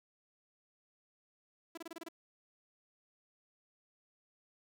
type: tone bursts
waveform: sawtooth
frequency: 332.4 Hz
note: E4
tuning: 15 cents sharp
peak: -39 dBFS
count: 7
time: 1.75-2.087 s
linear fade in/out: 5 ms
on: 25 ms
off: 27 ms
effects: none